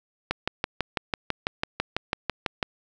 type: click train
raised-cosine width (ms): 0.3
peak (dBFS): -8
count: 15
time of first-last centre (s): 0.31-2.628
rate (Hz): 6.04
effects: none